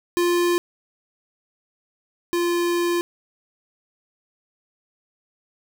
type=tone pair in turn; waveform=square; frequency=349.2 / 346.6 Hz; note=F4 / F4; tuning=0 / -13 cents; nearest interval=unison; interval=13 cents; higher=first; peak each=-18 / -20 dBFS; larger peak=first; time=0.17-0.58 / 2.33-3.01 s; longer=second; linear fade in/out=0 ms; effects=none